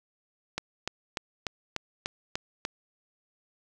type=click train; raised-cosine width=0.2 ms; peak=-13 dBFS; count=8; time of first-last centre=0.58-2.651 s; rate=3.38 Hz; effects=none